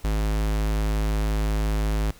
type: tone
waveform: square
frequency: 52.8 Hz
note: G#1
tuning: 29 cents sharp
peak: -22 dBFS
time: 0.04-2.11 s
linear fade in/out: 5 ms
effects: pink hiss -51 dBFS RMS until 2.19 s